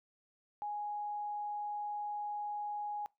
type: tone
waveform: sine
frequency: 830.6 Hz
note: G#5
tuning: in tune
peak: -36 dBFS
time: 0.62-3.06 s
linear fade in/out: 0 ms
effects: noise-tail reverb RT60 0.2 s tail -22 dB re dry